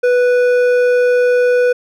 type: tone with hard clipping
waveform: sine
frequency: 493.1 Hz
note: B4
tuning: 3 cents flat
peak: -11 dBFS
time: 0.03-1.73 s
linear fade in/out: 10 ms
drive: 8 dB
effects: none